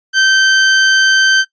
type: tone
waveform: sawtooth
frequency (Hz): 1552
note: G6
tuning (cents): -18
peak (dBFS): -4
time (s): 0.13-1.45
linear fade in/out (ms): 50
effects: noise-tail reverb RT60 0.1 s tail -20 dB re dry + resampled to 16000 Hz